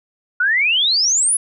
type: exponential sweep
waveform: sine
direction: up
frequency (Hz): 1419 to 10660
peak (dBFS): -13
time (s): 0.4-1.37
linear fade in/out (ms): 5
effects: none